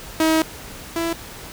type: tone pair in turn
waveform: sawtooth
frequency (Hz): 318.9 / 333.4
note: D#4 / E4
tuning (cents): +43 / +20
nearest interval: minor second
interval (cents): 77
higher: second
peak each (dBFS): -11 / -17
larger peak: first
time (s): 0.2-0.42 / 0.96-1.13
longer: first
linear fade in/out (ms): 2
effects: pink hiss -37 dBFS RMS until 1.52 s